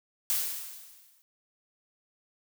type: noise with exponential decay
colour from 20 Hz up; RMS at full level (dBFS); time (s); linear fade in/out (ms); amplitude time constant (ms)
blue; -26; 0.3-1.22; 0; 200
effects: none